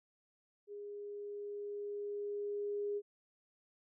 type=tone with level ramp; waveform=sine; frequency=410 Hz; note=G#4; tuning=22 cents flat; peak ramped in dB=-44 to -34 dBFS; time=0.67-3.02 s; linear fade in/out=50 ms; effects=none